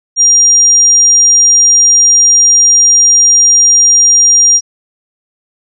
sine tone, 5700 Hz, F8, 34 cents sharp, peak -3 dBFS, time 0.16-4.61 s, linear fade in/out 50 ms, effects none

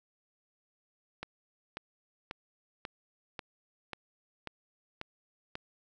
click train, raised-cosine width 0.3 ms, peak -22 dBFS, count 9, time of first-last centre 1.23-5.554 s, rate 1.85 Hz, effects none

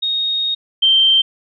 sine tone pair in turn, 3729 / 3136 Hz, A#7 / G7, 0 / 0 cents, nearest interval minor third, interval 300 cents, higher first, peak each -16 / -9 dBFS, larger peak second, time 0.02-0.55 / 0.82-1.22 s, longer first, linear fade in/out 10 ms, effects none

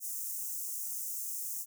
white high-pass noise, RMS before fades -38 dBFS, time 0-1.66 s, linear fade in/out 50 ms, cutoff 6100 Hz, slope 48 dB/octave, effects none

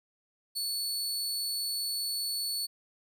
sawtooth tone, 4435 Hz, C#8, in tune, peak -28 dBFS, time 0.55-2.67 s, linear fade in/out 20 ms, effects none

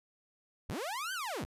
sawtooth linear two-way sweep, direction up then down, 40.13 to 1582 to 40.13 Hz, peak -32 dBFS, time 0.69-1.45 s, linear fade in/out 0 ms, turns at 1.13 s, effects resampled to 32000 Hz

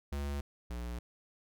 square tone pair in turn, 71 / 59.7 Hz, C#2 / A#1, +42 / +42 cents, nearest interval minor third, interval 300 cents, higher first, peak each -35 / -38 dBFS, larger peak first, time 0.12-0.41 / 0.7-0.99 s, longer neither, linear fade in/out 5 ms, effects none

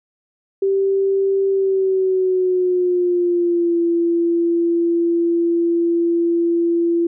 sine tone with pitch glide, 390 to 339.5 Hz, G4 to F4, -9 to -49 cents, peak -14 dBFS, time 0.62-7.07 s, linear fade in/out 5 ms, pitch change -240 cents, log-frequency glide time 1.49-3.79 s, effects none

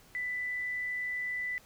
sine tone, 1988 Hz, B6, 11 cents sharp, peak -32 dBFS, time 0.15-1.58 s, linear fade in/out 0 ms, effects pink hiss -59 dBFS RMS until 1.65 s

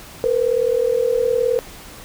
sine tone pair together, 463.2 / 502.4 Hz, A#4 / B4, -11 / +30 cents, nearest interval minor second, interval 141 cents, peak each -18 dBFS, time 0.24-1.59 s, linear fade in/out 0 ms, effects pink hiss -39 dBFS RMS until 2.04 s

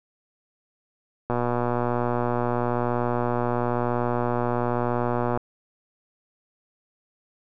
click train, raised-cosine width 1 ms, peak -11 dBFS, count 494, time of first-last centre 1.3-5.374 s, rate 121 Hz, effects none

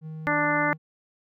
triangle tone, 157.2 Hz, D#3, 18 cents sharp, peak -32 dBFS, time 0.01-0.78 s, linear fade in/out 50 ms
harmonic tone, 294.5 Hz, D4, 5 cents sharp, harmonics 1 / 2 / 3 / 4 / 5 / 6 / 7, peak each -29 / -29 / -29 / -29 / -29 / -29 / -29 dBFS, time 0.27-0.73 s, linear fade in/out 0 ms
effects none

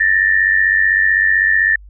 sine tone pair together, 1768.9 / 1864.7 Hz, A6 / A#6, +9 / 0 cents, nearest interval minor second, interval 91 cents, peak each -12 / -15 dBFS, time 0-1.76 s, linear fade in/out 5 ms, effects added 50 Hz sine -36 dBFS peak until 1.89 s

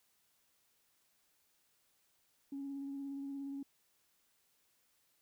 sine tone with vibrato, 277.2 Hz, C#4, in tune, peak -39 dBFS, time 2.52-3.63 s, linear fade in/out 5 ms, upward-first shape sine, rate 17 Hz, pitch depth 19 cents each way, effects tanh soft clip ceiling -36 dBFS + white hiss -75 dBFS RMS until 5.21 s

